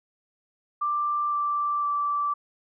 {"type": "tone with pitch steps", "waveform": "sine", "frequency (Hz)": [1180, 1171.8, 1163.8], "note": ["D6", "D6", "D6"], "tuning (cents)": [8, -4, -16], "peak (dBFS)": -23, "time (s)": [0.81, 2.34], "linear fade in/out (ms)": 10, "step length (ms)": 510, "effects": []}